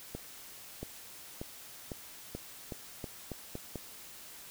accelerating click train, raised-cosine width 2 ms, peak -25 dBFS, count 10, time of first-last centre 0.15-3.757 s, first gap 680 ms, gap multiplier 0.86, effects white hiss -50 dBFS RMS until 4.5 s

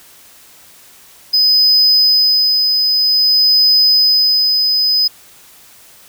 triangle tone with tremolo, 5020 Hz, D#8, 15 cents sharp, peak -6 dBFS, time 1.33-5.08 s, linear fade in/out 10 ms, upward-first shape sine, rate 0.52 Hz, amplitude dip 35%, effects white hiss -43 dBFS RMS until 6.08 s

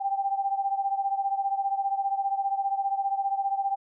sine beating tone pair, 785 / 800 Hz, G5 / G5, +2 / +35 cents, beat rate 15 Hz, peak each -26 / -30 dBFS, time 0-3.76 s, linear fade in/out 20 ms, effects none

